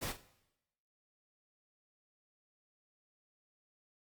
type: noise with echo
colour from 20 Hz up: pink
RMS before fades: -39 dBFS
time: 0.01-0.13 s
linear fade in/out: 20 ms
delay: 44 ms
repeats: 2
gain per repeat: -12 dB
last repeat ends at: 0.218 s
effects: noise-tail reverb RT60 0.9 s tail -17 dB re dry + Opus 48 kbps